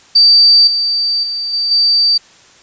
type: tone with level steps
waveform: sine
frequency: 4640 Hz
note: D8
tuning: 22 cents flat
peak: -4 / -12 / -17 / -13 / -8 dBFS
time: 0.15-2.18 s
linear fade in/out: 10 ms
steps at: 0.67 / 1.23 / 1.53 / 1.71 s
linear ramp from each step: 5 ms
effects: white hiss -44 dBFS RMS until 2.62 s + resampled to 16000 Hz